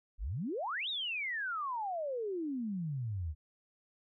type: exponential two-way sweep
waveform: sine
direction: up then down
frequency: 39.41 to 3857 to 72.2 Hz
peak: -34 dBFS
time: 0.18-3.35 s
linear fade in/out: 50 ms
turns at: 0.89 s
effects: none